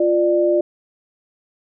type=tone pair together; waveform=sine; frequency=349.2 / 595.3 Hz; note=F4 / D5; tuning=0 / +23 cents; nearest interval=major sixth; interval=923 cents; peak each=-16 dBFS; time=0-0.61 s; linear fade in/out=5 ms; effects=none